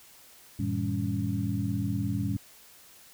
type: tone cluster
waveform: sine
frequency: 93.8 / 113.6 / 162.3 / 198.8 / 279.5 Hz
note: F#2 / A#2 / E3 / G3 / C#4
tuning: +24 / -44 / -27 / +25 / +14 cents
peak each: -34 / -31 / -39 / -32 / -34 dBFS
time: 0.59-2.37 s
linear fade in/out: 5 ms
effects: white hiss -54 dBFS RMS until 3.13 s